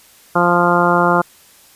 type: harmonic tone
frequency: 174.61 Hz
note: F3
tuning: in tune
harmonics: 1 / 2 / 3 / 4 / 5 / 6 / 7 / 8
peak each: -19 / -19 / -19 / -19 / -19 / -19 / -19 / -19 dBFS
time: 0.35-1.22 s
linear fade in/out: 10 ms
effects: white hiss -47 dBFS RMS until 1.75 s + resampled to 32000 Hz